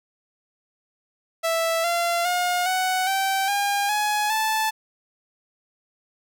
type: tone with pitch steps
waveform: sawtooth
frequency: 659.3 / 686.5 / 714.8 / 744.3 / 775 / 807 / 840.3 / 875 Hz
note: E5 / F5 / F5 / F#5 / G5 / G#5 / G#5 / A5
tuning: 0 / -30 / +40 / +10 / -20 / -50 / +20 / -10 cents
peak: -17 dBFS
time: 1.43-4.71 s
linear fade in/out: 20 ms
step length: 410 ms
effects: none